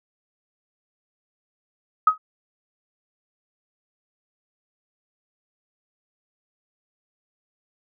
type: tone with exponential decay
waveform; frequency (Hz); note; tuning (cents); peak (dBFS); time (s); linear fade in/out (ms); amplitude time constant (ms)
sine; 1265; D#6; +28; -8; 2.07-2.18; 5; 22
effects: none